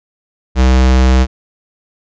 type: tone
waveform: square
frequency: 64.3 Hz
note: C2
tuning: 30 cents flat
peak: -7 dBFS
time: 0.55-1.27 s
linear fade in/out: 50 ms
effects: resampled to 16000 Hz